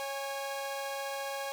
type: tone pair together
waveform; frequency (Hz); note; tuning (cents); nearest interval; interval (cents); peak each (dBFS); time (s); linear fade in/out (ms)
sawtooth; 551.5 / 820; C#5 / G#5; -9 / -22; perfect fifth; 687; -33 / -35; 0-1.52; 0
effects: none